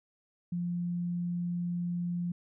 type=tone; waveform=sine; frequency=174.61 Hz; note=F3; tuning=in tune; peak=-30 dBFS; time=0.52-2.32 s; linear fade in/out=5 ms; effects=none